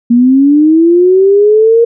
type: linear sweep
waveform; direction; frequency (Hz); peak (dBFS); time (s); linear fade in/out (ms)
sine; up; 233.1 to 470; -3; 0.1-1.85; 10
effects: none